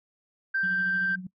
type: tone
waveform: sine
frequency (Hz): 1568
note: G6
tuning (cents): 0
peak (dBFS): -23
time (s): 0.54-1.16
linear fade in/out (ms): 10
type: tone with tremolo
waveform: sine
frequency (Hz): 183.9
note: F#3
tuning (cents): -10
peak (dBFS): -32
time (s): 0.63-1.27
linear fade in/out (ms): 5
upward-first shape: sine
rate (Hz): 13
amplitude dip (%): 55
effects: noise-tail reverb RT60 0.1 s tail -22 dB re dry + tanh soft clip ceiling -18 dBFS